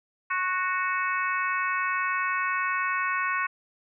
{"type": "harmonic tone with a mistuned harmonic", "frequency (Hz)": 370, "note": "F#4", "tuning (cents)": 0, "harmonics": [3, 4, 5, 6, 7], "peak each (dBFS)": [-28, -30, -32, -34, -35], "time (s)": [0.3, 3.47], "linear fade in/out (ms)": 10, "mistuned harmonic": 3, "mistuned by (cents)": -18, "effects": []}